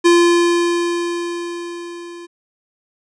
square tone with level ramp, 344.9 Hz, F4, 22 cents flat, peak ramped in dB -8 to -33 dBFS, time 0.04-2.27 s, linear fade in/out 20 ms, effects resampled to 22050 Hz

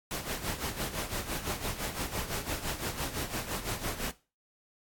pink noise with tremolo, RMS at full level -33 dBFS, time 0.11-4.11 s, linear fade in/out 0 ms, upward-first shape sine, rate 5.9 Hz, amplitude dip 70%, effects noise-tail reverb RT60 0.3 s tail -17 dB re dry + AAC 64 kbps

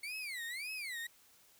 35% pulse tone with vibrato, 2177 Hz, C#7, 32 cents flat, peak -38 dBFS, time 0.03-1.07 s, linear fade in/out 5 ms, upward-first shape sine, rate 1.8 Hz, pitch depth 290 cents each way, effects white hiss -65 dBFS RMS until 1.59 s

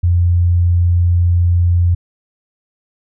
sine tone, 87.31 Hz, F2, in tune, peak -9 dBFS, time 0.03-1.95 s, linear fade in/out 10 ms, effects none

